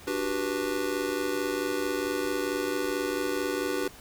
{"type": "chord", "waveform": "square", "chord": "G major seventh", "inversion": "second", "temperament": "just", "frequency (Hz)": [294, 367.5, 392, 490], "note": ["D4", "F#4", "G4", "B4"], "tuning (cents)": [2, -12, 0, -14], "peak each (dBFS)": -34, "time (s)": [0.07, 3.88], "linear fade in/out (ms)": 5, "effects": ["pink hiss -49 dBFS RMS until 4 s"]}